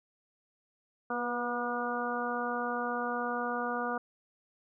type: harmonic tone with a mistuned harmonic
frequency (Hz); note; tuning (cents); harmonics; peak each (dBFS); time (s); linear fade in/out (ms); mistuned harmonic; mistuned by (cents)
241.1; B3; -41; 1 / 2 / 3 / 4 / 5 / 6; -38 / -37 / -37 / -40 / -37 / -38; 1.1-3.98; 5; 2; +20
effects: none